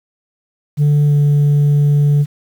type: tone with pitch glide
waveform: sine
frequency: 146.83 to 145.23 Hz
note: D3 to D3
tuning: 0 to -19 cents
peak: -6 dBFS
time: 0.77-2.26 s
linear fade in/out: 50 ms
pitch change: -19 cents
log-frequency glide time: 1.06-1.15 s
effects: tanh soft clip ceiling -8 dBFS + 7-bit